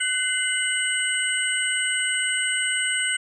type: tone cluster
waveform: sine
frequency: 1506 / 2073 / 2959 / 8260 Hz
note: F#6 / C7 / F#7 / C9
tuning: +30 / -17 / -1 / -23 cents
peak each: -27 dBFS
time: 0-3.17 s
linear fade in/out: 10 ms
effects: none